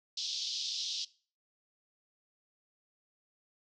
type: band-pass noise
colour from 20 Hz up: white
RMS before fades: -37 dBFS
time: 0.17-1.05 s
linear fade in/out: 5 ms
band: 3200 to 5600 Hz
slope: 48 dB/octave
effects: noise-tail reverb RT60 0.4 s tail -20 dB re dry